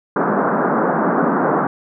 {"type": "band-pass noise", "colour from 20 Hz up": "pink", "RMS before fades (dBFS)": -17, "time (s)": [0.16, 1.67], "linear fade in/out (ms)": 2, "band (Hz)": [170, 1500], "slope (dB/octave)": 48, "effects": []}